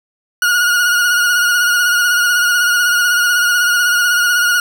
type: tone with vibrato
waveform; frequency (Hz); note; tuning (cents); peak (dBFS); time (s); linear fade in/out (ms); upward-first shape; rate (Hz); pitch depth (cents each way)
40% pulse; 1441; F#6; -46; -10; 0.42-4.6; 2; sine; 16; 36
effects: 7-bit